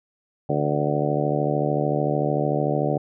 harmonic tone with a mistuned harmonic, 73.42 Hz, D2, in tune, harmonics 2 / 3 / 4 / 5 / 6 / 7 / 8 / 9 / 10, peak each -25 / -32 / -28 / -30 / -28 / -31 / -27 / -34 / -30 dBFS, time 0.49-2.98 s, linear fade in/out 5 ms, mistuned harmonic 10, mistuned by +32 cents, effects none

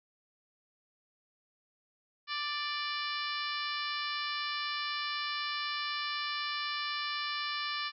harmonic tone, 588 Hz, D5, 2 cents sharp, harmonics 2 / 3 / 4 / 5 / 6 / 7 / 8 / 9, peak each -38 / -40 / -41 / -42 / -43 / -43 / -44 / -45 dBFS, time 2.27-7.92 s, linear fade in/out 50 ms, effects none

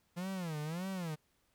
45% pulse tone with vibrato, 169.6 Hz, E3, 50 cents sharp, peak -37 dBFS, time 0.16-1.16 s, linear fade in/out 20 ms, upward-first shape sine, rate 1.7 Hz, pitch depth 220 cents each way, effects pink hiss -75 dBFS RMS until 1.54 s

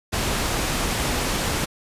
pink low-pass noise, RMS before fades -24 dBFS, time 0.12-1.66 s, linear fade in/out 20 ms, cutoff 11000 Hz, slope 12 dB/octave, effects resampled to 32000 Hz

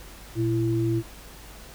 sine tone pair together, 118.26 / 334.9 Hz, A#2 / E4, +25 / +27 cents, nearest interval octave + tritone, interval 1802 cents, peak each -24 dBFS, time 0.35-1.03 s, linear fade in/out 50 ms, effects added 50 Hz sine -45 dBFS peak until 1.74 s + pink hiss -46 dBFS RMS until 1.74 s

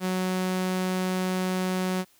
sawtooth tone, 185 Hz, F#3, in tune, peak -21 dBFS, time 0-2.05 s, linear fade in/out 50 ms, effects white hiss -61 dBFS RMS until 2.19 s

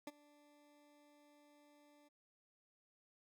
20% pulse tone with ADSR envelope, 293.4 Hz, D4, 2 cents flat, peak -38 dBFS, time 0.07-2.09 s, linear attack 4 ms, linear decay 31 ms, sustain -23 dB, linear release 17 ms, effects none

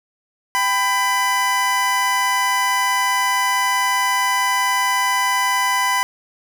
25% pulse tone pair together, 789.4 / 1000 Hz, G5 / B5, +12 / +21 cents, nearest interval major third, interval 409 cents, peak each -21 / -13 dBFS, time 0.55-6.03 s, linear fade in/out 0 ms, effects none

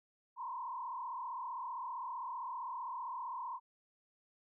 sine tone with frequency modulation, 991 Hz, B5, 6 cents sharp, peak -39 dBFS, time 0.36-3.6 s, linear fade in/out 50 ms, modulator 35.4 Hz, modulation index 2, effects none

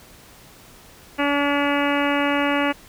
harmonic tone, 285.8 Hz, D4, 47 cents flat, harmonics 1 / 2 / 3 / 4 / 5 / 6 / 7 / 8 / 9 / 10, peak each -22 / -25 / -27 / -28 / -29 / -30 / -30 / -31 / -32 / -32 dBFS, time 1.18-2.73 s, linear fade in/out 20 ms, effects pink hiss -47 dBFS RMS until 2.88 s

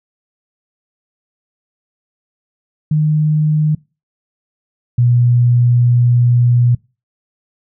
sine tone pair in turn, 153 / 121.44 Hz, D#3 / B2, -29 / -29 cents, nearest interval major third, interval 400 cents, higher first, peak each -10 / -8 dBFS, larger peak second, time 2.91-3.75 / 4.98-6.75 s, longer second, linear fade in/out 5 ms, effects noise-tail reverb RT60 0.3 s tail -24 dB re dry

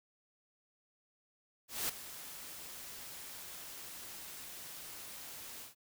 white noise with ADSR envelope, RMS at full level -34 dBFS, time 1.68-5.75 s, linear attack 210 ms, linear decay 8 ms, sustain -14 dB, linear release 130 ms, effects none

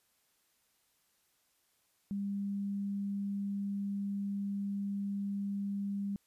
sine tone, 200 Hz, G3, 35 cents sharp, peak -33 dBFS, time 2.11-6.16 s, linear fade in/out 0 ms, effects white hiss -74 dBFS RMS until 6.26 s + resampled to 32000 Hz

